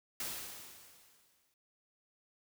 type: noise with exponential decay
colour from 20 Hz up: white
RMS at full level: -38 dBFS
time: 0.2-1.54 s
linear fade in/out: 1 ms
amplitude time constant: 290 ms
effects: none

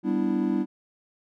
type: chord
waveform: triangle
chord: E minor seventh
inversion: first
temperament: equal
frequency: 196 / 246.9 / 293.7 / 329.6 Hz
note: G3 / B3 / D4 / E4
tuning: 0 / 0 / 0 / 0 cents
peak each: -26 dBFS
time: 0.03-0.66 s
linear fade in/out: 50 ms
effects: none

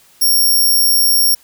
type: tone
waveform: 5% pulse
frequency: 5540 Hz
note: F8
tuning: 15 cents flat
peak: -4 dBFS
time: 0.21-1.35 s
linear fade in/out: 10 ms
effects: white hiss -49 dBFS RMS until 1.43 s

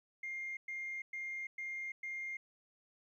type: tone bursts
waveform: sine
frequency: 2116 Hz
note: C7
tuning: 19 cents sharp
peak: -38 dBFS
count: 5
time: 0.23-2.37 s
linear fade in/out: 5 ms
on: 340 ms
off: 110 ms
effects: tanh soft clip ceiling -35 dBFS + 13-bit

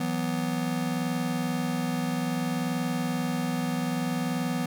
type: chord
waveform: square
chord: E suspended second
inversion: none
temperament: just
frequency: 164.81 / 185.42 / 247.2 Hz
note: E3 / F#3 / B3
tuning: 0 / +4 / +2 cents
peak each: -32 / -34 / -30 dBFS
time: 0-4.66 s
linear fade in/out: 5 ms
effects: none

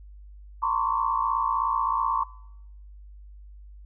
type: tone cluster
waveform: sine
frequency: 914 / 1022 / 1085 / 1141 Hz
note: A#5 / C6 / C#6 / C#6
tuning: -34 / -41 / -37 / +50 cents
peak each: -28 dBFS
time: 0.62-2.24 s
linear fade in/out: 10 ms
effects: noise-tail reverb RT60 0.8 s tail -21 dB re dry + added 50 Hz sine -43 dBFS peak until 3.85 s

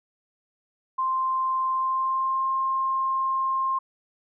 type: tone with pitch glide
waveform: sine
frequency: 1046.5 to 1061.1 Hz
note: C6 to C6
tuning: 0 to +24 cents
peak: -22 dBFS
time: 0.98-3.79 s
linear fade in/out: 10 ms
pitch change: +24 cents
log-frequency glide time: 1.73-2.5 s
effects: none

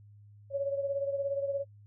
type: beating tone pair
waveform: sine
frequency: 554.4 / 571.4 Hz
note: C#5 / D5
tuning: 0 / -48 cents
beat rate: 17 Hz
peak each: -30 / -37 dBFS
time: 0.5-1.65 s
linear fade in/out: 50 ms
effects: noise-tail reverb RT60 0.1 s tail -25 dB re dry + added 103 Hz sine -52 dBFS peak until 1.86 s

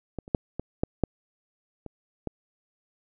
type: clicks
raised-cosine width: 2 ms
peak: -19 / -30 / -8 / -17 / -10 / -8 / -25 / -17 dBFS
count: 8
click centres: 0.187 / 0.279 / 0.348 / 0.596 / 0.835 / 1.037 / 1.863 / 2.273 s
effects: none

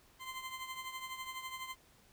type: tone with tremolo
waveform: 20% pulse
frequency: 1040 Hz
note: C6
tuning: 11 cents flat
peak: -34 dBFS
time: 0.19-1.76 s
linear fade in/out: 50 ms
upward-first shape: triangle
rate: 12 Hz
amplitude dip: 70%
effects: pink hiss -65 dBFS RMS until 2.12 s

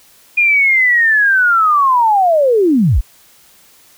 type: linear sweep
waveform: sine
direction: down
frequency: 2446 to 30.47 Hz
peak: -8 dBFS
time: 0.37-3.01 s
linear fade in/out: 10 ms
effects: white hiss -47 dBFS RMS until 3.97 s

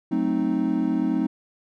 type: chord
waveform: triangle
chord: F# diminished seventh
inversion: none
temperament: equal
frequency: 185 / 220 / 261.6 / 311.1 Hz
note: F#3 / A3 / C4 / Eb4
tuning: 0 / 0 / 0 / 0 cents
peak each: -27 / -25 / -23 / -23 dBFS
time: 0.11-1.27 s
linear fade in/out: 10 ms
effects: none

